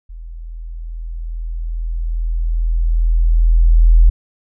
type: tone with level ramp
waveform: sine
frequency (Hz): 41.2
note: E1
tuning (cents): 0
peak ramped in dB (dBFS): -29 to -4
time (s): 0.09-4.1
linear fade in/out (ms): 10
effects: none